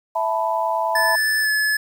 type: chord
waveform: sine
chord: E suspended fourth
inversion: none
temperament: just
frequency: 659.3 / 879 / 988.9 Hz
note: E5 / A5 / B5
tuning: 0 / -2 / +2 cents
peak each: -23 dBFS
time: 0.15-1.16 s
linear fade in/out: 10 ms
type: tone with pitch glide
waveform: square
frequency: 1745 to 1716 Hz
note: A6 to A6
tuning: -15 to -44 cents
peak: -18 dBFS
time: 0.95-1.77 s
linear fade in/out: 5 ms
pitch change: -29 cents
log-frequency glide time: 1.41-1.5 s
effects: 8-bit